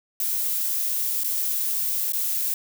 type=noise with dropouts; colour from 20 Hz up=violet; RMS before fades=-25 dBFS; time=0.2-2.54 s; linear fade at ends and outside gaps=2 ms; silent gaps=1.236-1.243 / 2.122-2.133 s; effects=none